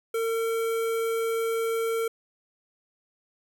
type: tone with notch filter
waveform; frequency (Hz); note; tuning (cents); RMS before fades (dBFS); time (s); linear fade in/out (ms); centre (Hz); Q
square; 454.3; A#4; -45; -27; 0.14-2.08; 5; 4600; 1.1
effects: none